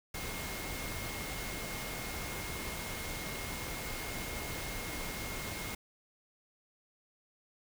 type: tone in noise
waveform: sine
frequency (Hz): 2145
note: C7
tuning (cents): +42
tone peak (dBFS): -46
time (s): 0.14-5.75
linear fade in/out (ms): 5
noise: pink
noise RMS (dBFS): -40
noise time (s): 0.14-5.75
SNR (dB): -9
effects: none